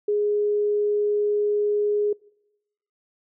sine tone, 415.3 Hz, G#4, in tune, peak -19 dBFS, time 0.08-2.13 s, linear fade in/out 5 ms, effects noise-tail reverb RT60 0.9 s tail -25 dB re dry

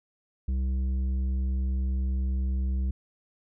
sine tone with tanh clipping, 65 Hz, C2, 11 cents flat, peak -26 dBFS, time 0.48-2.91 s, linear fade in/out 5 ms, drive 8 dB, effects none

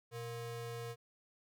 square ring-modulated tone, 293.7 Hz, D4, in tune, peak -39 dBFS, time 0.11-0.96 s, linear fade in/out 50 ms, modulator 173 Hz, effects none

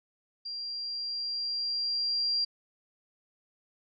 sine tone with level ramp, 4756 Hz, D8, 21 cents sharp, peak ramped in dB -35 to -25 dBFS, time 0.45-2.45 s, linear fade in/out 10 ms, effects none

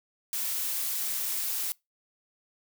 blue noise, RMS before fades -31 dBFS, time 0.33-1.72 s, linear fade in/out 0 ms, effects noise-tail reverb RT60 0.2 s tail -24 dB re dry

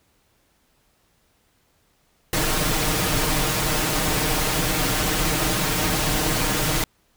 pink noise with comb filter, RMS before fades -22 dBFS, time 2.33-6.84 s, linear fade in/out 2 ms, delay 6.5 ms, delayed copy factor +0.65, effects pink hiss -64 dBFS RMS until 7.16 s

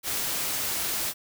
white noise, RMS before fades -29 dBFS, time 0.03-1.14 s, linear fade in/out 50 ms, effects none

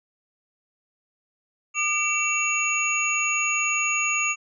sine tone cluster, 1211 / 2295 / 2711 / 6710 Hz, D#6 / D7 / E7 / G#8, -47 / -40 / +48 / +17 cents, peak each -29 / -28 / -24 / -28 dBFS, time 1.74-4.36 s, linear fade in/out 50 ms, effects none

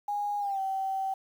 sine tone with pitch glide, 822 to 771.4 Hz, G#5 to G5, -18 to -28 cents, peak -28 dBFS, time 0.08-1.14 s, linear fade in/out 5 ms, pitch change -110 cents, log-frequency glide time 0.39-0.6 s, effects 9-bit

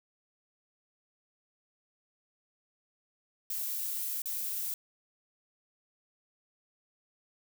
violet noise with dropouts, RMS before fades -35 dBFS, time 3.5-4.74 s, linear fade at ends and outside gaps 2 ms, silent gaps 4.22-4.257 s, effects none

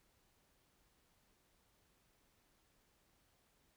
silence, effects pink hiss -75 dBFS RMS until 3.76 s

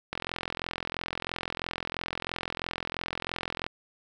click train, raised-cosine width 0.3 ms, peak -15 dBFS, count 153, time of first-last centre 0.13-3.665 s, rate 43 Hz, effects none

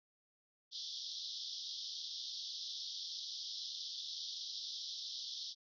pink band-pass noise, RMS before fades -45 dBFS, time 0.71-5.55 s, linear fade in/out 50 ms, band 3300 to 5700 Hz, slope 96 dB/octave, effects none

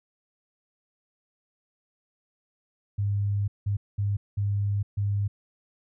sine tone bursts at uneven times, 101.3 Hz, G#2, 43 cents flat, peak -23 dBFS, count 5, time 2.98-3.48 / 3.66-3.77 / 3.98-4.17 / 4.37-4.83 / 4.97-5.28 s, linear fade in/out 10 ms, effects none

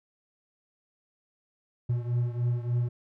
triangle beating tone pair, 119.8 / 123.2 Hz, A#2 / B2, +48 / -4 cents, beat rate 3.4 Hz, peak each -25 / -29 dBFS, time 1.89-2.89 s, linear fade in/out 10 ms, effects none

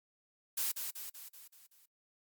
blue noise with echo, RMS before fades -34 dBFS, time 0.57-0.72 s, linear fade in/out 10 ms, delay 190 ms, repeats 6, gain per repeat -5 dB, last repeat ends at 1.86 s, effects noise-tail reverb RT60 0.1 s tail -21 dB re dry + Opus 48 kbps

